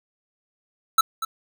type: tone with echo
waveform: square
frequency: 1318.5 Hz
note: E6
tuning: in tune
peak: -13 dBFS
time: 0.98-1.01 s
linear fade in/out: 5 ms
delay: 240 ms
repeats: 1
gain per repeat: -12 dB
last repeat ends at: 1.25 s
effects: none